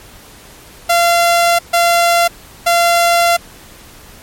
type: tone bursts at uneven times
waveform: sawtooth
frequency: 687 Hz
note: F5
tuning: 29 cents flat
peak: -5 dBFS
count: 3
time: 0.89-1.59 / 1.73-2.28 / 2.66-3.37 s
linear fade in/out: 10 ms
effects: pink hiss -39 dBFS RMS until 4.22 s + MP3 64 kbps